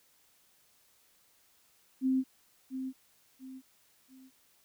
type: tone with echo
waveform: sine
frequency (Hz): 261.6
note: C4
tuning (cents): 0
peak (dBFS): -25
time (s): 2.01-2.24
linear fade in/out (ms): 50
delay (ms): 690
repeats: 3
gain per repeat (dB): -9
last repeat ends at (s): 4.31
effects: white hiss -67 dBFS RMS until 4.64 s